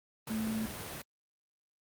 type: tone in noise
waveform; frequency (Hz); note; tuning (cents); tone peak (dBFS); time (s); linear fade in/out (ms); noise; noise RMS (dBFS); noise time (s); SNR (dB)
sine; 220; A3; 0; -32; 0.3-0.66; 5; pink; -41; 0.27-1.02; +6
effects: high-pass 80 Hz 12 dB/octave + Opus 32 kbps